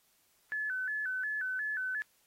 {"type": "tone with vibrato", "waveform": "sine", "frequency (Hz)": 1613, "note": "G6", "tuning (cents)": 49, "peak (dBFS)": -32, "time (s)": [0.52, 2.02], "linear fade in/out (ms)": 0, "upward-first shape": "square", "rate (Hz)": 2.8, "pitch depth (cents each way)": 110, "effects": ["white hiss -70 dBFS RMS until 2.26 s", "AAC 48 kbps"]}